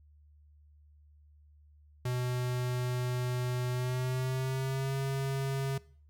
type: tone with pitch glide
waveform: square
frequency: 124.6 to 135.88 Hz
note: B2 to C#3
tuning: +16 to -34 cents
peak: -31 dBFS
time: 2.05-5.78 s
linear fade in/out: 5 ms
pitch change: +150 cents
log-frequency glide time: 3.72-4.95 s
effects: noise-tail reverb RT60 0.5 s tail -21 dB re dry + added 74 Hz sine -57 dBFS peak until 6.09 s